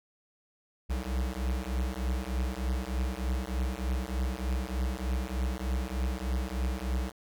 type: beating tone pair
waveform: square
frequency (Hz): 61.74 / 65.04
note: B1 / C2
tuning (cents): 0 / -10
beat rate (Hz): 3.3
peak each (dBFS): -33 / -33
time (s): 0.89-7.12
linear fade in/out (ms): 20
effects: none